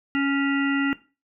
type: harmonic tone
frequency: 278.1 Hz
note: C#4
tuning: 6 cents sharp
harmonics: 1 / 3 / 5 / 7 / 9 / 10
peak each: -21 / -37 / -29 / -30 / -41 / -31 dBFS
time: 0.15-0.93 s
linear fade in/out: 0 ms
effects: noise-tail reverb RT60 0.3 s tail -17 dB re dry